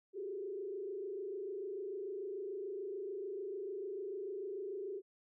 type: tone with frequency modulation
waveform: sine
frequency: 394.2 Hz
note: G4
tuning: 10 cents sharp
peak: -39 dBFS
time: 0.13-5.02 s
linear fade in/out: 50 ms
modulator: 26.8 Hz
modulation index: 1.2
effects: none